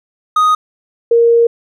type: tone pair in turn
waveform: triangle / sine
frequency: 1246 / 466.7 Hz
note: D#6 / A#4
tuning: +2 / +2 cents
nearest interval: octave + perfect fourth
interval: 1700 cents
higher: first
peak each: -6 dBFS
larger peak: neither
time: 0.36-0.55 / 1.11-1.47 s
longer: second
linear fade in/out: 5 ms
effects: none